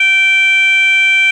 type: tone with frequency modulation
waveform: sine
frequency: 2342 Hz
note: D7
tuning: 5 cents flat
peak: -6 dBFS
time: 0-1.31 s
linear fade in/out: 5 ms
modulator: 803 Hz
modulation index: 0.54
effects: tanh soft clip ceiling -4 dBFS + 8-bit